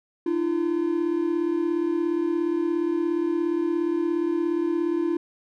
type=tone pair together; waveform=triangle; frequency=304.6 / 341.7 Hz; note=D#4 / F4; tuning=-37 / -38 cents; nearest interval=major second; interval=199 cents; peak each=-25 / -21 dBFS; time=0.26-5.17 s; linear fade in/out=5 ms; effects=none